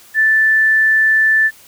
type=tone; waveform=sine; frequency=1760 Hz; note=A6; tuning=in tune; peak=-9 dBFS; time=0.14-1.51 s; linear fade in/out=50 ms; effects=white hiss -44 dBFS RMS until 1.67 s